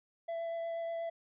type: tone with vibrato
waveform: triangle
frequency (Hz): 668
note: E5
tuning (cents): +23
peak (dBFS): -33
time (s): 0.28-1.1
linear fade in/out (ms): 10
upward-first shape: triangle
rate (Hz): 8.3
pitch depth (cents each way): 10
effects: resampled to 8000 Hz